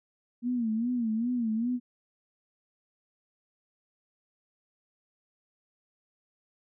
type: tone with vibrato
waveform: sine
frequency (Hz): 233.1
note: A#3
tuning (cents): 0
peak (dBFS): -26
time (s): 0.42-1.8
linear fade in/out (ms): 50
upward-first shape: sine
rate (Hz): 2.5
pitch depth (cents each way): 120
effects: none